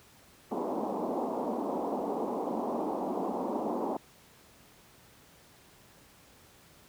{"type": "band-pass noise", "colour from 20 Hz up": "pink", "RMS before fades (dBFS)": -33, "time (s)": [0.51, 3.97], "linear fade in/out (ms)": 5, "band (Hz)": [210, 1000], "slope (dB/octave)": 48, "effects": ["pink hiss -58 dBFS RMS until 6.88 s", "high-pass 60 Hz 12 dB/octave"]}